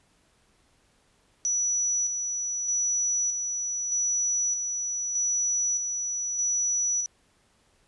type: tone with tremolo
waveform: sine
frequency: 5900 Hz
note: F#8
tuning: 6 cents flat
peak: -23 dBFS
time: 1.45-7.06 s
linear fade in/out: 0 ms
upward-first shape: square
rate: 0.81 Hz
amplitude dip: 40%
effects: pink hiss -65 dBFS RMS until 7.87 s + resampled to 24000 Hz